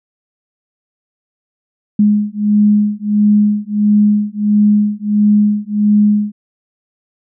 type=beating tone pair; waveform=sine; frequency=207.7 / 209.2 Hz; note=G#3 / G#3; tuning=0 / +13 cents; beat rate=1.5 Hz; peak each=-12 dBFS; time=1.99-6.32 s; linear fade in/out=5 ms; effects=none